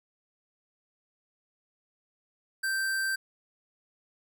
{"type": "tone", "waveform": "square", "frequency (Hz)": 1564, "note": "G6", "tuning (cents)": -4, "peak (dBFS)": -28, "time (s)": [2.63, 3.16], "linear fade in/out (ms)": 10, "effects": []}